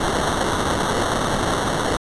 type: noise with sample-and-hold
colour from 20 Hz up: blue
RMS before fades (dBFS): -21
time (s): 0-1.97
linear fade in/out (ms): 5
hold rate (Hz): 2450
effects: resampled to 24000 Hz